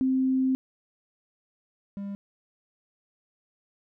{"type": "tone pair in turn", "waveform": ["sine", "triangle"], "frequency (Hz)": [261.6, 199.8], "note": ["C4", "G3"], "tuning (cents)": [0, 33], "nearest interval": "perfect fourth", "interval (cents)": 467, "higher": "first", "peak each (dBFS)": [-21, -30], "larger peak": "first", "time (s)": [[0.01, 0.55], [1.97, 2.15]], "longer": "first", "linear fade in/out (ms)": 0, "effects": []}